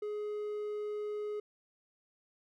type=tone; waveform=triangle; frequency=419.3 Hz; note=G#4; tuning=17 cents sharp; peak=-33 dBFS; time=0.02-1.4 s; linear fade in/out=5 ms; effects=none